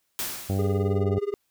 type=noise with exponential decay; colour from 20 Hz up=white; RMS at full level=-28 dBFS; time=0.19-1.02 s; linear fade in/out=0 ms; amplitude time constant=180 ms
type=harmonic tone; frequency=97 Hz; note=G2; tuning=18 cents flat; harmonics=1 / 2 / 3 / 4 / 5 / 6 / 7 / 8; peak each=-24 / -30 / -34 / -36 / -38 / -40 / -41 / -42 dBFS; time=0.49-1.19 s; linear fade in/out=10 ms
type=tone with tremolo; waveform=triangle; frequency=406.6 Hz; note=G#4; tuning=37 cents flat; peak=-20 dBFS; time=0.59-1.34 s; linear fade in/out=0 ms; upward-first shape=sine; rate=19 Hz; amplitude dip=95%
effects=white hiss -73 dBFS RMS until 1.5 s